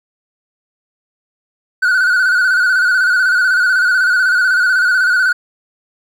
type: tone with vibrato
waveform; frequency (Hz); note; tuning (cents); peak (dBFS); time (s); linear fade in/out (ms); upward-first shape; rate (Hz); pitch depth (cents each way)
triangle; 1480; F#6; 0; -8; 1.82-5.33; 10; square; 16; 50
effects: none